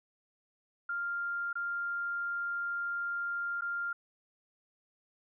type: tone with dropouts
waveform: sine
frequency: 1396.9 Hz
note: F6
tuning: in tune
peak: -32 dBFS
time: 0.89-3.93 s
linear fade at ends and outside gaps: 5 ms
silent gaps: 1.53-1.554 / 3.61-3.619 s
effects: none